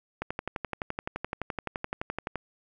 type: click train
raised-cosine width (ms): 0.5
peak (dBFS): -16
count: 26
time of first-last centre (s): 0.22-2.357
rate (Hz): 11.7
effects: none